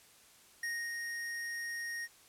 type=tone with ADSR envelope; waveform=square; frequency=1864.7 Hz; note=A#6; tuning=in tune; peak=-35 dBFS; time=0.63-2.08 s; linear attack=4 ms; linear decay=270 ms; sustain=-3 dB; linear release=40 ms; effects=white hiss -61 dBFS RMS until 2.28 s + low-pass 12000 Hz 12 dB/octave